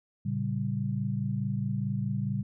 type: chord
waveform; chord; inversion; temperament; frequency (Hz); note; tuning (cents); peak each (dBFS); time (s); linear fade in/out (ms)
sine; G diminished; first; equal with one note detuned; 113.88 / 138.59 / 196; Bb2 / Db3 / G3; -40 / 0 / 0; -32; 0.25-2.43; 10
effects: none